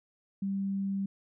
sine tone, 196 Hz, G3, in tune, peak -29 dBFS, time 0.42-1.06 s, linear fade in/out 5 ms, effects none

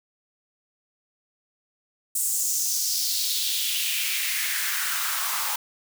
white noise with high-pass filter sweep, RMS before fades -26 dBFS, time 2.15-5.56 s, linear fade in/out 5 ms, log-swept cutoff 8400 to 920 Hz, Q 2.9, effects none

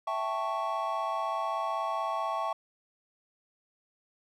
triangle chord, A dominant seventh, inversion second, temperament equal, 659.3 / 784 / 880 / 1108.7 Hz, E5 / G5 / A5 / C#6, 0 / 0 / 0 / 0 cents, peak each -33 / -35 / -34 / -31 dBFS, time 0.07-2.53 s, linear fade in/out 5 ms, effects none

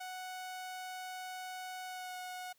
sawtooth tone with pitch glide, 740 to 732.3 Hz, F#5 to F#5, 0 to -18 cents, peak -38 dBFS, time 0-2.53 s, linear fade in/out 10 ms, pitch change -18 cents, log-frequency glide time 1.85-2.18 s, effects white hiss -72 dBFS RMS until 2.58 s

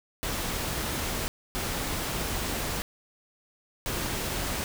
pink noise bursts at uneven times, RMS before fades -31 dBFS, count 3, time 0.23-1.28 / 1.55-2.82 / 3.86-4.64 s, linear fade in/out 0 ms, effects none

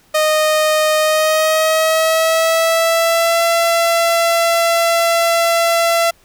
sawtooth tone with pitch glide, 618 to 673.9 Hz, D#5 to E5, -12 to +38 cents, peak -8 dBFS, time 0.14-6.11 s, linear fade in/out 10 ms, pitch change +150 cents, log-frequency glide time 0.97-3.43 s, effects pink hiss -52 dBFS RMS until 6.24 s

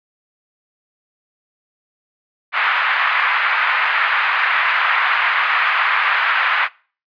pink band-pass noise, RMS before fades -17 dBFS, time 2.52-6.69 s, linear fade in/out 50 ms, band 1100 to 2400 Hz, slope 24 dB/octave, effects noise-tail reverb RT60 0.4 s tail -23 dB re dry + resampled to 11025 Hz

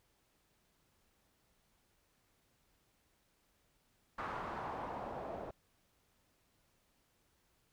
white noise with low-pass filter sweep, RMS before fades -43 dBFS, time 4.18-5.51 s, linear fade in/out 5 ms, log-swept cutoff 1200 to 630 Hz, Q 2.2, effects pink hiss -75 dBFS RMS until 7.72 s

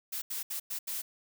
blue noise bursts at uneven times, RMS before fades -36 dBFS, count 5, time 0.12-0.22 / 0.3-0.43 / 0.5-0.6 / 0.7-0.79 / 0.87-1.02 s, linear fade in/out 10 ms, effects none

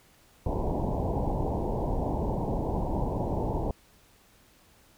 pink low-pass noise, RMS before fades -29 dBFS, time 0.46-3.71 s, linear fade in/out 2 ms, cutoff 970 Hz, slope 96 dB/octave, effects pink hiss -60 dBFS RMS until 4.97 s

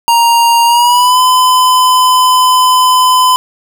square tone with pitch glide, 935 to 1013.8 Hz, A#5 to B5, +5 to +45 cents, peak -6 dBFS, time 0.08-3.36 s, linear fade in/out 0 ms, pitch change +140 cents, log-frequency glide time 0.65-1.2 s, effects none

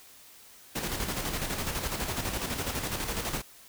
pink noise with tremolo, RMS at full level -31 dBFS, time 0.75-3.42 s, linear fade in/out 10 ms, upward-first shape square, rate 12 Hz, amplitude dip 45%, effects white hiss -53 dBFS RMS until 3.68 s

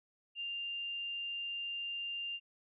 sine tone, 2794 Hz, F7, in tune, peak -37 dBFS, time 0.35-2.4 s, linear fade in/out 50 ms, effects none

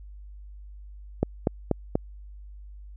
click train, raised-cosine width 2 ms, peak -8 dBFS, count 4, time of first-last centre 1.23-1.955 s, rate 4.14 Hz, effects added 50 Hz sine -41 dBFS peak until 2.96 s

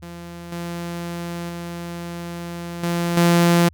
sawtooth tone with level steps, 171.7 Hz, F3, 29 cents flat, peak -30 / -23 / -25 / -16 / -9 dBFS, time 0.02-3.69 s, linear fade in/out 10 ms, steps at 0.52 / 1.49 / 2.83 / 3.17 s, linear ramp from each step 2 ms, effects added 80 Hz sine -45 dBFS peak until 3.73 s

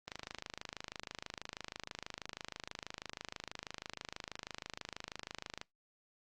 click train, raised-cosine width 0.2 ms, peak -24 dBFS, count 146, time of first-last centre 0.08-5.614 s, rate 26.2 Hz, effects noise-tail reverb RT60 0.2 s tail -26 dB re dry + Opus 32 kbps

